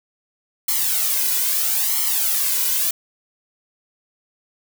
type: noise with flanger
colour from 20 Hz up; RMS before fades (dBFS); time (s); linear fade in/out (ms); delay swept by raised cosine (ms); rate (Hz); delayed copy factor
blue; -20; 0.68-2.91; 5; 0.94 to 2.04; 0.77; +0.95
effects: none